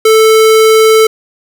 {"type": "tone", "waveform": "square", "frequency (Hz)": 440, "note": "A4", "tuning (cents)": 0, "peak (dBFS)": -4, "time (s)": [0.05, 1.07], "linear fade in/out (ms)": 5, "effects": []}